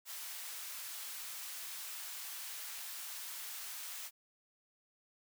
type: high-pass noise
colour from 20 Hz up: white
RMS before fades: -45 dBFS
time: 0.05-4.11 s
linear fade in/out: 50 ms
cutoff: 990 Hz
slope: 12 dB/octave
effects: none